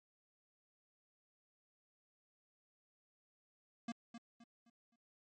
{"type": "tone with echo", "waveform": "square", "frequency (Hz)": 233.3, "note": "A#3", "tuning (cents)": 2, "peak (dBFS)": -40, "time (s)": [3.88, 3.92], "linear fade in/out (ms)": 5, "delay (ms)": 260, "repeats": 4, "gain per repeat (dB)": -9, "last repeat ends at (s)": 4.96, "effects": ["MP3 32 kbps"]}